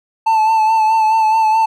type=tone with vibrato; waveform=triangle; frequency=880 Hz; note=A5; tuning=in tune; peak=-8 dBFS; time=0.26-1.66 s; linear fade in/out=10 ms; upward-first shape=sine; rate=4.7 Hz; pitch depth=32 cents each way; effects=none